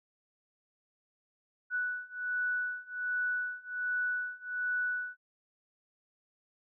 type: beating tone pair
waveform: sine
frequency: 1480 / 1481.3 Hz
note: F#6 / F#6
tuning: 0 / +2 cents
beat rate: 1.3 Hz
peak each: -35 / -34 dBFS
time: 1.7-5.17 s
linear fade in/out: 50 ms
effects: none